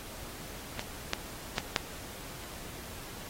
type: clicks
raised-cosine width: 0.2 ms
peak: -15 / -9 / -11 / -6 / -29 / -29 dBFS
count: 6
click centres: 0.794 / 1.134 / 1.582 / 1.762 / 2.438 / 2.538 s
effects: pink hiss -45 dBFS RMS until 3.29 s + AAC 48 kbps